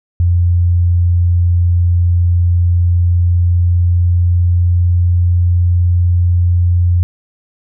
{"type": "tone with pitch glide", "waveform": "sine", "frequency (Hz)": [87.31, 87.92], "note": ["F2", "F2"], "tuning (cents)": [0, 12], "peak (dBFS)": -8, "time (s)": [0.2, 7.03], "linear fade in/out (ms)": 0, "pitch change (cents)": 12, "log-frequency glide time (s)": [2.58, 5.19], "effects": []}